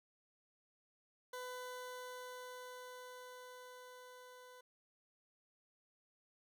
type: tone with level ramp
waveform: 20% pulse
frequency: 501 Hz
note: B4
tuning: 25 cents sharp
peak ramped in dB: -39 to -51 dBFS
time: 1.33-4.61 s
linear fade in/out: 5 ms
effects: none